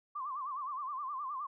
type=tone with vibrato; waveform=sine; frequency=1108.7 Hz; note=C#6; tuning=in tune; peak=-36 dBFS; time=0.15-1.47 s; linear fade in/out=10 ms; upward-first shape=sine; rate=9.6 Hz; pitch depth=140 cents each way; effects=none